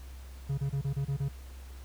triangle tone bursts, 138.59 Hz, C#3, in tune, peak -26 dBFS, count 7, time 0.49-1.287 s, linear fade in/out 10 ms, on 89 ms, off 29 ms, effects added 65 Hz sine -43 dBFS peak until 1.84 s + pink hiss -56 dBFS RMS until 1.84 s

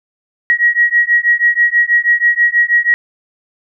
sine beating tone pair, 1900 / 1906.2 Hz, A#6 / A#6, +33 / +38 cents, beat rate 6.2 Hz, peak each -12 dBFS, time 0.5-2.94 s, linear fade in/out 0 ms, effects none

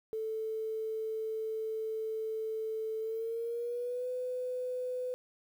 sine tone with pitch glide, 440 to 502.5 Hz, A4 to B4, 0 to +30 cents, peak -33 dBFS, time 0.13-5.14 s, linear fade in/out 0 ms, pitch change +230 cents, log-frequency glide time 3-4.09 s, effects 10-bit

